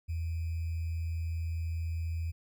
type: tone with sample-and-hold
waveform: sine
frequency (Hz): 82.41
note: E2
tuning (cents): 0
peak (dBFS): -31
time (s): 0.08-2.32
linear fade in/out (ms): 20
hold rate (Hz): 2450
effects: none